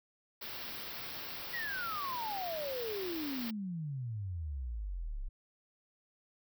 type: band-stop noise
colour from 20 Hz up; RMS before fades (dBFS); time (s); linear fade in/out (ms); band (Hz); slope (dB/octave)
white; -43; 0.41-3.51; 10; 5500 to 14000; 96
type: exponential sweep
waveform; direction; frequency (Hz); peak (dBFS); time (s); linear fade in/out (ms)
sine; down; 1975.5 to 30.87; -36; 1.53-5.29; 10
effects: none